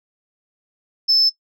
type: tone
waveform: sine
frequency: 5260 Hz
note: E8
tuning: 5 cents flat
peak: -10 dBFS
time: 1.08-1.3 s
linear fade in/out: 20 ms
effects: noise-tail reverb RT60 0.1 s tail -20 dB re dry + tanh soft clip ceiling -9 dBFS